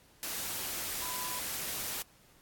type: tone in noise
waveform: sine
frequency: 1000 Hz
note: B5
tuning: 21 cents sharp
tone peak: -41 dBFS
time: 1.02-1.39 s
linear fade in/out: 0 ms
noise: white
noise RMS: -37 dBFS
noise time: 0.23-2.02 s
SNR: -7 dB
effects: pink hiss -62 dBFS RMS until 2.41 s + AAC 64 kbps